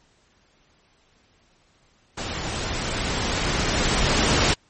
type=noise with level ramp; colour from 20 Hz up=pink; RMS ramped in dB=-30 to -18 dBFS; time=2.17-4.54 s; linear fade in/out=10 ms; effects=pink hiss -61 dBFS RMS until 4.69 s + MP3 32 kbps